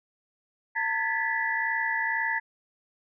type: tone cluster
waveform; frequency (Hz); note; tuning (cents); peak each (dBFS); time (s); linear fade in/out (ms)
sine; 905 / 1673 / 1735 / 1969; A5 / G#6 / A6 / B6; +48 / +12 / -25 / -6; -31 / -34 / -30 / -29; 0.75-2.4; 20
effects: none